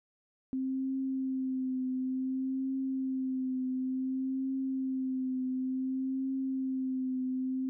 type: tone with vibrato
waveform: sine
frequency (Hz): 261.6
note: C4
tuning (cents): 0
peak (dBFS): -30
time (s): 0.53-7.69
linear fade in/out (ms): 0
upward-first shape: triangle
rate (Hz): 0.56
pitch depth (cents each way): 32
effects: none